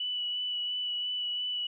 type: tone with vibrato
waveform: sine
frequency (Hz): 2960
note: F#7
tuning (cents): 0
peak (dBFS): -30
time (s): 0-1.67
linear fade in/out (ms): 5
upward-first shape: sine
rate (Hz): 2.9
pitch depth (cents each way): 14
effects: none